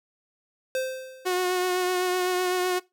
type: tone with exponential decay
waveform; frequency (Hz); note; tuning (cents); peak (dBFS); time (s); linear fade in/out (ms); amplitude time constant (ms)
square; 520; C5; -11; -24; 0.75-1.54; 1; 170
type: tone with vibrato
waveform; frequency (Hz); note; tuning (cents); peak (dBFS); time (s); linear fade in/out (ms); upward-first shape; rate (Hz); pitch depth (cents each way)
sawtooth; 364.1; F#4; -28; -19; 1.25-2.8; 20; triangle; 7.9; 26
effects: noise-tail reverb RT60 0.2 s tail -20 dB re dry